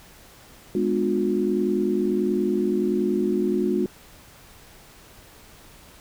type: chord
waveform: sine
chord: G# diminished seventh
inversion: none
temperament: just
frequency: 207.7 / 249.2 / 299 / 358.8 Hz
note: G#3 / B3 / D4 / F4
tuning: 0 / +16 / +31 / +47 cents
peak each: -25 / -28 / -28 / -23 dBFS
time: 0.75-3.86 s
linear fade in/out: 2 ms
effects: pink hiss -49 dBFS RMS until 6 s